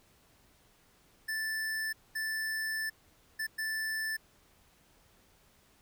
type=tone bursts at uneven times; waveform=square; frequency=1760 Hz; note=A6; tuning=in tune; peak=-33 dBFS; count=4; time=1.28-1.93 / 2.15-2.9 / 3.39-3.47 / 3.58-4.17 s; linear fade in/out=10 ms; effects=pink hiss -65 dBFS RMS until 5.81 s